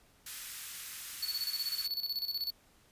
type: high-pass noise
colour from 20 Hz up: white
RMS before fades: -43 dBFS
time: 0.26-1.87 s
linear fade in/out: 5 ms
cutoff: 1300 Hz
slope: 24 dB/octave
type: tone with tremolo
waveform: square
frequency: 4435 Hz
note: C#8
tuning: in tune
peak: -32 dBFS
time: 1.22-2.51 s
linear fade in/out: 10 ms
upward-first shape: square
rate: 16 Hz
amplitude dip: 70%
effects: pink hiss -65 dBFS RMS until 2.91 s + resampled to 32000 Hz